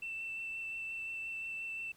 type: tone with vibrato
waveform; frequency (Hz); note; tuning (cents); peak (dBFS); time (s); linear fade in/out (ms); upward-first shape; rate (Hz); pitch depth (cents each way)
sine; 2672; E7; +23; -37; 0.02-1.92; 5; sine; 5.7; 11
effects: tanh soft clip ceiling -34 dBFS + pink hiss -65 dBFS RMS until 1.96 s